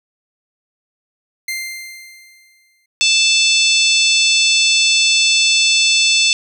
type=tone with exponential decay; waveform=sawtooth; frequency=2093 Hz; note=C7; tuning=in tune; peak=-16 dBFS; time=1.48-2.86 s; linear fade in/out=5 ms; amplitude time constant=300 ms
type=harmonic tone; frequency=880 Hz; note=A5; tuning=in tune; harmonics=3 / 4 / 5 / 6 / 7 / 8 / 9; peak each=-15 / -16 / -19 / -20 / -21 / -28 / -22 dBFS; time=3.01-6.33 s; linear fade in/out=0 ms
effects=none